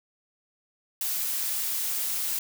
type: noise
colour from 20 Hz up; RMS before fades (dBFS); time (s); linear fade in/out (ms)
blue; -29; 1.01-2.39; 2
effects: none